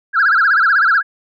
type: tone with vibrato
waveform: sine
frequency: 1480 Hz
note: F#6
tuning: in tune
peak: -8 dBFS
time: 0.13-1.03 s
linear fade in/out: 50 ms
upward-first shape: sine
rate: 16 Hz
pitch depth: 210 cents each way
effects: tanh soft clip ceiling -6 dBFS